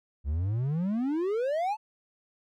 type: exponential sweep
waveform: triangle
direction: up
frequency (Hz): 66.6 to 895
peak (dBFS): -24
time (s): 0.24-1.77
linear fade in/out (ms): 50
effects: none